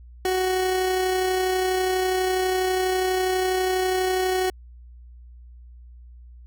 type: tone with amplitude modulation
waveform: 30% pulse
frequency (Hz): 371.7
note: F#4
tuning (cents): +8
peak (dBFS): -17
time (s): 0.25-4.5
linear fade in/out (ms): 2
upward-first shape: sine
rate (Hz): 32.2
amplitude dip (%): 25
effects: added 60 Hz sine -42 dBFS peak until 6.46 s